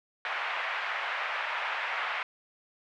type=band-pass noise; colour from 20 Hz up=white; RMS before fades=-33 dBFS; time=0.25-2.23 s; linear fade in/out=2 ms; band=700 to 2400 Hz; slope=24 dB/octave; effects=none